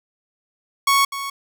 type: tone with echo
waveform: sawtooth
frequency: 1108.7 Hz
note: C#6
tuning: in tune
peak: -10 dBFS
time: 0.87-1.05 s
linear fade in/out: 5 ms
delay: 250 ms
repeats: 1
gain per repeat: -12 dB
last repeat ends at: 1.3 s
effects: none

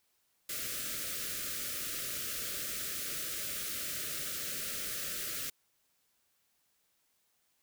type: band-stop noise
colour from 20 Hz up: white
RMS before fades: -38 dBFS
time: 0.49-5.5 s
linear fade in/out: 5 ms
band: 640 to 1200 Hz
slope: 96 dB/octave
effects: white hiss -75 dBFS RMS until 7.62 s

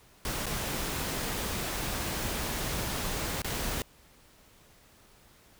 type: noise with dropouts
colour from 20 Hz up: pink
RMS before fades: -33 dBFS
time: 0.25-3.82 s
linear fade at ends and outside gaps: 1 ms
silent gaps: 0.459-0.465 / 3.419-3.445 s
effects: pink hiss -59 dBFS RMS until 5.59 s

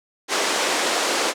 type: band-pass noise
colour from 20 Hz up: pink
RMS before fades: -22 dBFS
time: 0.28-1.34 s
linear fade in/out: 50 ms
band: 330 to 8600 Hz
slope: 24 dB/octave
effects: none

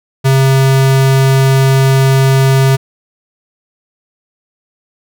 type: tone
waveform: square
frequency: 134.1 Hz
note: C3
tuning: 43 cents sharp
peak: -7 dBFS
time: 0.24-2.77 s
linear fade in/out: 20 ms
effects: none

